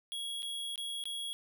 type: tone with dropouts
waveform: square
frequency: 3322 Hz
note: G#7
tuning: in tune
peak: -37 dBFS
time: 0.12-1.33 s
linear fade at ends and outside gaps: 0 ms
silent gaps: 0.422-0.429 / 0.758-0.778 / 1.039-1.055 s
effects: none